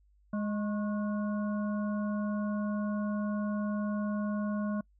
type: harmonic tone with a mistuned harmonic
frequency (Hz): 207.7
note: G#3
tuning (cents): 0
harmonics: 1 / 3 / 5 / 7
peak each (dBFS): -30 / -40 / -44 / -47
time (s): 0.33-4.81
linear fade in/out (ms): 5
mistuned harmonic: 5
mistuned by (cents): +77
effects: noise-tail reverb RT60 0.1 s tail -26 dB re dry + added 50 Hz sine -62 dBFS peak until 4.99 s